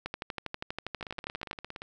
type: two click trains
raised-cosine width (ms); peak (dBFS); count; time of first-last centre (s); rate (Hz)
0.3; -24 / -18; 15 / 19; 1.01-1.819 / 0.06-1.512; 17.3 / 12.4
effects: none